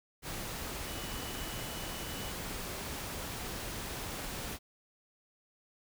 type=tone in noise; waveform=sine; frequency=2959 Hz; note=F#7; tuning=1 cent flat; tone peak=-49 dBFS; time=0.84-2.34 s; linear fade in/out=50 ms; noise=pink; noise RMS=-40 dBFS; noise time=0.22-4.59 s; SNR=-12 dB; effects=none